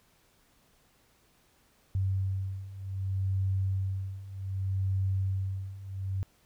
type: beating tone pair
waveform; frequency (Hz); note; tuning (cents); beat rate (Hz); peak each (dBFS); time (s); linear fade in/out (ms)
sine; 95.5 / 96.15; G2 / G2; -45 / -33; 0.65; -33 / -30; 1.95-6.23; 0
effects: pink hiss -66 dBFS RMS until 6.45 s